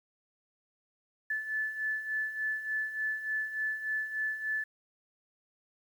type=beating tone pair; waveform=sine; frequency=1738 / 1741.4 Hz; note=A6 / A6; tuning=-22 / -18 cents; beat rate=3.4 Hz; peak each=-38 / -32 dBFS; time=1.3-4.64 s; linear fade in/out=5 ms; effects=10-bit